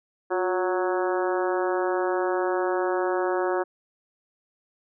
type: harmonic tone with a mistuned harmonic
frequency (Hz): 184.7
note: F#3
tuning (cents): -3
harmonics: 2 / 3 / 4 / 5 / 6 / 7 / 8 / 9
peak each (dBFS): -25 / -29 / -31 / -33 / -35 / -36 / -37 / -38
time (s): 0.3-3.64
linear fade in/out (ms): 20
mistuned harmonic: 2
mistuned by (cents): -40
effects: none